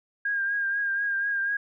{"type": "tone with vibrato", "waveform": "sine", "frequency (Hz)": 1616, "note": "G#6", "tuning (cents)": -48, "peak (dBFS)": -24, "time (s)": [0.25, 1.57], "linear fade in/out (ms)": 5, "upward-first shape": "triangle", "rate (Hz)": 4.1, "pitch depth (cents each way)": 41, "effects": []}